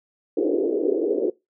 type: band-pass noise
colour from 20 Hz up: white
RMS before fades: -22 dBFS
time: 0.37-1.3 s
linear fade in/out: 5 ms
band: 310 to 470 Hz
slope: 48 dB/octave
effects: noise-tail reverb RT60 0.2 s tail -21 dB re dry